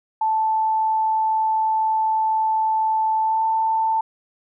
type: tone with pitch glide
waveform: sine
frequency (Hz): 878 to 888.2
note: A5 to A5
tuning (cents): -4 to +16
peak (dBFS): -17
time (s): 0.21-4.01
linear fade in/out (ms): 5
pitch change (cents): +20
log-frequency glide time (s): 3.21-3.43
effects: none